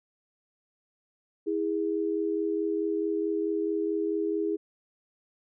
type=tone pair together; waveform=sine; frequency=325.6 / 410.2 Hz; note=E4 / G#4; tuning=-21 / -21 cents; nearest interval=major third; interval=400 cents; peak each=-29 / -28 dBFS; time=1.46-4.57 s; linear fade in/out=20 ms; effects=none